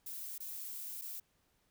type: noise with dropouts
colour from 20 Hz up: violet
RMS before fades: -44 dBFS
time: 0.06-1.2 s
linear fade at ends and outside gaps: 5 ms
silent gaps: 0.381-0.402 / 1.014-1.019 s
effects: pink hiss -75 dBFS RMS until 1.7 s